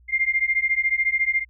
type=beating tone pair; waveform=sine; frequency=2102 / 2116 Hz; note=C7 / C7; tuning=+7 / +19 cents; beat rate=14 Hz; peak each=-22 dBFS; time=0.08-1.45 s; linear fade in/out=50 ms; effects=added 60 Hz sine -51 dBFS peak until 1.49 s